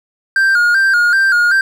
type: tone with vibrato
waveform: triangle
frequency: 1500 Hz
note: F#6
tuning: 23 cents sharp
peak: -7 dBFS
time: 0.36-1.61 s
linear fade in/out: 2 ms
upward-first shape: square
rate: 2.6 Hz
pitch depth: 83 cents each way
effects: none